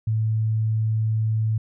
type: tone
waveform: sine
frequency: 110 Hz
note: A2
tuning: in tune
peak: -19 dBFS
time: 0.07-1.58 s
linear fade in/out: 5 ms
effects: none